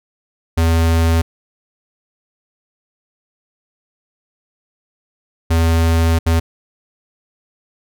square tone bursts at uneven times, 82.41 Hz, E2, in tune, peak -12 dBFS, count 3, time 0.57-1.22 / 5.5-6.19 / 6.26-6.4 s, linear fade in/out 10 ms, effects none

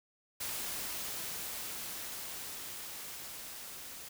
white noise with level ramp, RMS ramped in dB -38 to -47 dBFS, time 0.4-4.09 s, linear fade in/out 10 ms, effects none

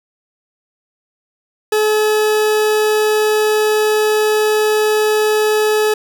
40% pulse tone, 427.7 Hz, A4, 49 cents flat, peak -11 dBFS, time 1.72-5.94 s, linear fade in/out 5 ms, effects none

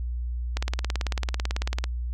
click train, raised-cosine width 0.2 ms, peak -11 dBFS, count 24, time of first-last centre 0.57-1.841 s, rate 18.1 Hz, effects added 60 Hz sine -27 dBFS peak until 2.13 s

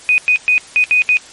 sine tone bursts at uneven times, 2490 Hz, D#7, 1 cent sharp, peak -8 dBFS, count 6, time 0.09-0.18 / 0.28-0.36 / 0.48-0.58 / 0.76-0.84 / 0.91-1.02 / 1.09-1.17 s, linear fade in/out 0 ms, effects white hiss -38 dBFS RMS until 1.32 s + MP3 48 kbps

